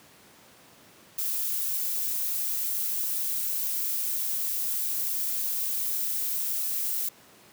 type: noise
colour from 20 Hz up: violet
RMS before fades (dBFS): -29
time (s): 1.18-7.09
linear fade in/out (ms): 5
effects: pink hiss -54 dBFS RMS until 7.52 s + high-pass 150 Hz 12 dB/octave